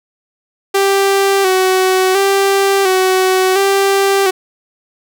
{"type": "tone with vibrato", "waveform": "sawtooth", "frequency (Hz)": 383.6, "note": "G4", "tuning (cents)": -37, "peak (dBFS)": -6, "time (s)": [0.74, 4.31], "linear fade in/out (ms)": 10, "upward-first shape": "square", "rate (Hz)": 0.71, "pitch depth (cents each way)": 42, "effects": []}